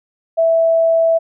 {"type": "tone", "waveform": "sine", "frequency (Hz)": 658, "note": "E5", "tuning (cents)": -3, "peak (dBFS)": -10, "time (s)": [0.37, 1.19], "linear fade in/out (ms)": 20, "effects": []}